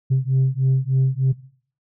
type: beating tone pair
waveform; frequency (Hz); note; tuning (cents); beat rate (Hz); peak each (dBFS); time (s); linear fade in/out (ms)
sine; 130.7 / 134; C3 / C3; -1 / +42; 3.3; -17; 0.1-1.33; 20
effects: noise-tail reverb RT60 0.5 s tail -18 dB re dry + tanh soft clip ceiling -12 dBFS